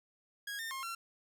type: tone with pitch steps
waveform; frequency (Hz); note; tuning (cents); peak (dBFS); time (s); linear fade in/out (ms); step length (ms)
sawtooth; 1647 / 1814 / 1069 / 1361; G#6 / A#6 / C6 / F6; -15 / -48 / +37 / -45; -35; 0.47-0.95; 5; 120
effects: 12-bit